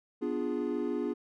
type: chord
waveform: triangle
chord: B diminished seventh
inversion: none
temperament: equal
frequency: 246.9 / 293.7 / 349.2 / 415.3 Hz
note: B3 / D4 / F4 / Ab4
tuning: 0 / 0 / 0 / 0 cents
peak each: -33 dBFS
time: 0.21-1.14 s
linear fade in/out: 20 ms
effects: tanh soft clip ceiling -19 dBFS